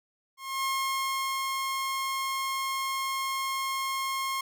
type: tone with ADSR envelope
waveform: sawtooth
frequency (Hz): 1074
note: C6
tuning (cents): +45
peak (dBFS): -23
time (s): 0.37-4.41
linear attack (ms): 270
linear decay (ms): 780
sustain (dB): -2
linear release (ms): 4
effects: none